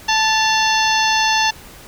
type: harmonic tone with a mistuned harmonic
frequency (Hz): 876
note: A5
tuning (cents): -8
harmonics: 1 / 2 / 3 / 4 / 5 / 6 / 7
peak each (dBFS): -17 / -20 / -22 / -23 / -24 / -25 / -25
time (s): 0.08-1.51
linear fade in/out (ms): 10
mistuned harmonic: 3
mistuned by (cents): +67
effects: pink hiss -40 dBFS RMS until 1.87 s